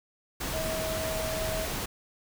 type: tone in noise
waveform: sine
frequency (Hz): 639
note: D#5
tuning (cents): +46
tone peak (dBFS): -32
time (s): 0.53-1.66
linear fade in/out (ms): 10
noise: pink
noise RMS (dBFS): -33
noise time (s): 0.4-1.86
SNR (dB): -2
effects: none